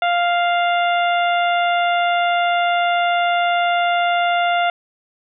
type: harmonic tone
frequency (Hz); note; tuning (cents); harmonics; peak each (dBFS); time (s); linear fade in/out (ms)
698.5; F5; 0; 1 / 2 / 3 / 4 / 5; -16 / -22 / -26 / -28 / -30; 0.02-4.7; 2
effects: none